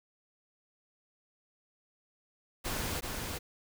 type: noise with echo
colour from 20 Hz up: pink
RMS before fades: -35 dBFS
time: 2.64-3.01 s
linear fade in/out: 20 ms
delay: 380 ms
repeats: 1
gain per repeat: -3 dB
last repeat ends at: 3.39 s
effects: none